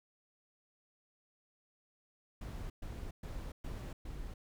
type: noise bursts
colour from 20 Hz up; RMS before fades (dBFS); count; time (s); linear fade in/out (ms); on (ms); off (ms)
brown; -43; 5; 2.41-4.34; 5; 290; 120
effects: none